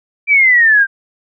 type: exponential sweep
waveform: sine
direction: down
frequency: 2358 to 1568 Hz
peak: -6 dBFS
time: 0.27-0.87 s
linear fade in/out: 50 ms
effects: none

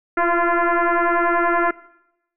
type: tone with frequency modulation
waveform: sine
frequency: 349.2 Hz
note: F4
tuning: in tune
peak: -15 dBFS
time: 0.17-1.71 s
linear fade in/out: 5 ms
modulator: 344 Hz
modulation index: 4.3
effects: noise-tail reverb RT60 0.8 s tail -19 dB re dry

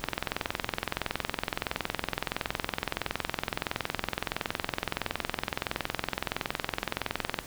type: click train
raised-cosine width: 0.3 ms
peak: -11 dBFS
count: 159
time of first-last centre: 0.04-7.389 s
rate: 21.5 Hz
effects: pink hiss -45 dBFS RMS until 7.46 s

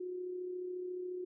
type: tone with amplitude modulation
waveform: sine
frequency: 362.8 Hz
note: F#4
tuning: 34 cents flat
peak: -36 dBFS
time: 0-1.25 s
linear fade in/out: 10 ms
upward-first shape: sine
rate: 34.2 Hz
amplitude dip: 40%
effects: none

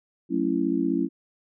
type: chord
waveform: sine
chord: F# minor seventh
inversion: none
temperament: just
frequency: 185 / 222 / 277.5 / 333 Hz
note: F#3 / A3 / C#4 / E4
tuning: 0 / +16 / +2 / +18 cents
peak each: -30 / -30 / -25 / -26 dBFS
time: 0.29-1.09 s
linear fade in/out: 50 ms
effects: none

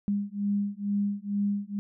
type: beating tone pair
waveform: sine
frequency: 201.6 / 203.8 Hz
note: G3 / G#3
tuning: +49 / -32 cents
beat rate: 2.2 Hz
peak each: -29 dBFS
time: 0.08-1.79 s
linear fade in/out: 0 ms
effects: none

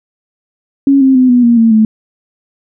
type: tone with pitch steps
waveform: sine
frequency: 276.2 / 265.6 / 255.3 / 245.5 / 236 / 227 / 218.2 Hz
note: C#4 / C4 / C4 / B3 / A#3 / A#3 / A3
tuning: -6 / +26 / -42 / -10 / +22 / -46 / -14 cents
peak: -4 dBFS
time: 0.87-1.85 s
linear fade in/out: 2 ms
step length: 140 ms
effects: none

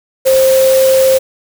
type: tone in noise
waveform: sine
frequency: 528 Hz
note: C5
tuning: 16 cents sharp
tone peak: -6 dBFS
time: 0.25-1.19 s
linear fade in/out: 20 ms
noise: white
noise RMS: -20 dBFS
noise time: 0.25-1.19 s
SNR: +11 dB
effects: none

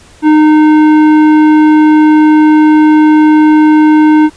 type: tone with tanh clipping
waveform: sine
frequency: 306.8 Hz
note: D#4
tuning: 24 cents flat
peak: -4 dBFS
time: 0.22-4.3 s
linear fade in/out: 50 ms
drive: 13 dB
effects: pink hiss -40 dBFS RMS until 4.36 s + resampled to 22050 Hz

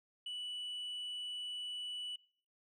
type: tone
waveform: sine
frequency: 2960 Hz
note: F#7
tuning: in tune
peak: -37 dBFS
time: 0.26-2.16 s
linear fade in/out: 5 ms
effects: noise-tail reverb RT60 0.5 s tail -24 dB re dry + tanh soft clip ceiling -39 dBFS

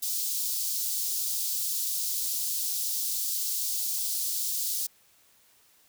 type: high-pass noise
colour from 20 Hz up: white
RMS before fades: -30 dBFS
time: 0.02-4.87 s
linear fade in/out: 10 ms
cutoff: 4200 Hz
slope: 24 dB/octave
effects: white hiss -62 dBFS RMS until 5.88 s

